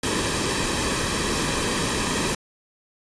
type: noise with comb filter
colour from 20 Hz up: pink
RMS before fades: -24 dBFS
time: 0.03-2.35 s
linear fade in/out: 5 ms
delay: 1.4 ms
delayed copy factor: -0.55
effects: resampled to 22050 Hz